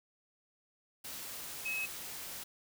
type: tone in noise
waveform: sine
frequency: 2567 Hz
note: E7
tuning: 47 cents flat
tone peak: -34 dBFS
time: 1.65-1.86 s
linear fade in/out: 10 ms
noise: white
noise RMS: -44 dBFS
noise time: 1.04-2.44 s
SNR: +7 dB
effects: none